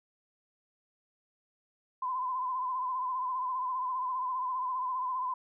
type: tone with vibrato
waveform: sine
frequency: 1019 Hz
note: C6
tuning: 46 cents flat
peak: -30 dBFS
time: 2.02-5.34 s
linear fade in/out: 5 ms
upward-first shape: sine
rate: 15 Hz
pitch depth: 51 cents each way
effects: none